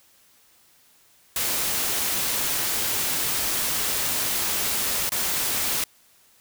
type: noise with dropouts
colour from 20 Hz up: white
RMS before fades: -25 dBFS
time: 1.36-5.84 s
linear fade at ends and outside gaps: 2 ms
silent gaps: 5.093-5.119 s
effects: white hiss -58 dBFS RMS until 6.4 s